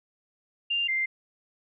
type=tone pair in turn; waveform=sine; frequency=2794 / 2093 Hz; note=F7 / C7; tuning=0 / 0 cents; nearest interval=perfect fourth; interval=500 cents; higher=first; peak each=-24 dBFS; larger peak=neither; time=0.7-0.88 / 0.88-1.06 s; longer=neither; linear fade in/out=10 ms; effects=none